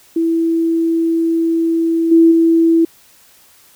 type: tone with level steps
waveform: sine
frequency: 330 Hz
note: E4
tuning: 2 cents sharp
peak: -12 / -5 / -8 dBFS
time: 0.16-2.85 s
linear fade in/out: 5 ms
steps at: 2.11 / 2.31 s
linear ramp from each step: 10 ms
effects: white hiss -48 dBFS RMS until 3.75 s